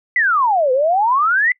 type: exponential two-way sweep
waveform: sine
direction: down then up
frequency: 2043 to 496.4 to 2043 Hz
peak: -12 dBFS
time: 0.16-1.52 s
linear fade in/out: 2 ms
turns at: 0.72 s
effects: noise-tail reverb RT60 0.1 s tail -24 dB re dry